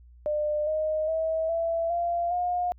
sine tone with pitch steps, 600 / 621.2 / 643.1 / 665.7 / 689.2 / 713.5 Hz, D5 / D#5 / E5 / E5 / F5 / F5, +37 / -3 / -43 / +17 / -23 / +37 cents, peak -24 dBFS, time 0.26-2.72 s, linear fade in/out 0 ms, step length 410 ms, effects added 60 Hz sine -49 dBFS peak until 2.78 s

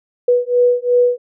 sine beating tone pair, 488.4 / 491.2 Hz, B4 / B4, -19 / -9 cents, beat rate 2.8 Hz, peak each -14 dBFS, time 0.28-1.18 s, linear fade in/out 5 ms, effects none

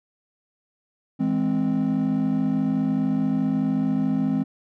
triangle chord, E augmented, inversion none, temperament equal with one note detuned, 162.83 / 207.7 / 261.6 Hz, E3 / G#3 / B#3, -21 / 0 / 0 cents, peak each -25 / -22 / -20 dBFS, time 1.19-4.44 s, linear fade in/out 20 ms, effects tanh soft clip ceiling -12 dBFS

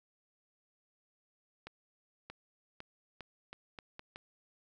accelerating click train, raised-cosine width 0.3 ms, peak -29 dBFS, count 8, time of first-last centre 1.67-4.159 s, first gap 630 ms, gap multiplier 0.8, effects none

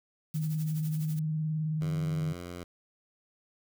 blue noise with tremolo, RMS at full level -45 dBFS, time 0.34-1.19 s, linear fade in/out 0 ms, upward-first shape sine, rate 12 Hz, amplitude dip 75%
sine tone with vibrato, 155.56 Hz, D#3, in tune, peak -28 dBFS, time 0.34-2.33 s, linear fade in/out 10 ms, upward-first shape square, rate 19 Hz, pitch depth 28 cents each way
10% pulse tone, 88 Hz, F2, 14 cents sharp, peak -31 dBFS, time 1.81-2.64 s, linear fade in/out 5 ms
effects none

